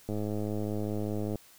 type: click train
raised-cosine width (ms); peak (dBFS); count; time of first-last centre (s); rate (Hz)
2; -21; 134; 0.09-1.357; 105
effects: white hiss -57 dBFS RMS until 1.58 s